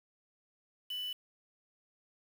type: tone with quantisation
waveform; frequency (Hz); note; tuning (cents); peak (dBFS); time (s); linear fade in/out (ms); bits
sine; 2983; F#7; +13; -36; 0.9-1.13; 5; 8
effects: none